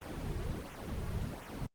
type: noise with flanger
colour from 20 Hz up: brown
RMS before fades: -39 dBFS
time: 0.01-1.67 s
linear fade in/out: 10 ms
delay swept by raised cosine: 0.21 to 4.01 ms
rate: 1.4 Hz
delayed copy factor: -0.8
effects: Opus 24 kbps